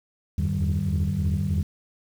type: tone cluster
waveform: sine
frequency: 81.2 / 84.5 / 96.9 / 150.2 / 191.8 Hz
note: E2 / E2 / G2 / D3 / G3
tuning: -26 / +43 / -20 / +39 / -37 cents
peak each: -27 dBFS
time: 0.38-1.63 s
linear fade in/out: 5 ms
effects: tanh soft clip ceiling -16 dBFS + 8-bit